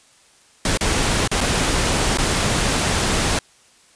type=noise with dropouts; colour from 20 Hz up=pink; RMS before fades=-19 dBFS; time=0.65-3.39 s; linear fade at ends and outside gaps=2 ms; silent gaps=0.774-0.809 / 1.276-1.314 / 1.407-1.411 / 2.174-2.184 s; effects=white hiss -53 dBFS RMS until 3.95 s + resampled to 22050 Hz